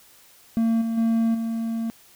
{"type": "tone with level steps", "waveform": "triangle", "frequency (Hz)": 227.3, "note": "A#3", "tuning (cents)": -43, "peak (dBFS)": [-16, -21, -16, -22], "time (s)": [0.57, 1.9], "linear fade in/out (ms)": 0, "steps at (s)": [0.81, 0.97, 1.34], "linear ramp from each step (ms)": 10, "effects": ["white hiss -53 dBFS RMS until 2.15 s"]}